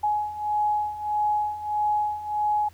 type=beating tone pair; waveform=sine; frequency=839 / 840.6 Hz; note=G#5 / G#5; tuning=+17 / +21 cents; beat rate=1.6 Hz; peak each=-28 / -24 dBFS; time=0.03-2.69 s; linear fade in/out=10 ms; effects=added 86 Hz sine -51 dBFS peak until 2.73 s + pink hiss -57 dBFS RMS until 2.73 s